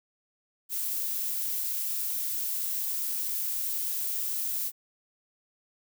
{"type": "noise", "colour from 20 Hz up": "violet", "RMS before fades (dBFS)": -31, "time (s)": [0.69, 4.72], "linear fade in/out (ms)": 50, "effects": []}